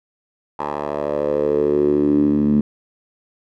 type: tone with band-pass filter sweep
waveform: 10% pulse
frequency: 73.42 Hz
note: D2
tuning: in tune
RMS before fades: -18 dBFS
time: 0.59-2.61 s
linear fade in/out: 5 ms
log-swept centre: 850 to 220 Hz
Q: 5.2
effects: none